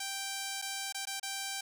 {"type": "tone with dropouts", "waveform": "5% pulse", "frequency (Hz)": 784, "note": "G5", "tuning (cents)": 0, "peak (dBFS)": -24, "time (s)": [0, 1.61], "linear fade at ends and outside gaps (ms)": 5, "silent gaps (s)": [[0.617, 0.622], [0.925, 0.945], [1.054, 1.07], [1.198, 1.229]], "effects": []}